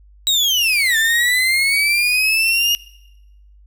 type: linear two-way sweep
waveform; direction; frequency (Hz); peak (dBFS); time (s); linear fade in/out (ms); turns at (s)
35% pulse; down then up; 3870 to 1760 to 2864; -12; 0.27-2.75; 0; 0.97
effects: noise-tail reverb RT60 0.9 s tail -21 dB re dry + added 50 Hz sine -44 dBFS peak until 3.66 s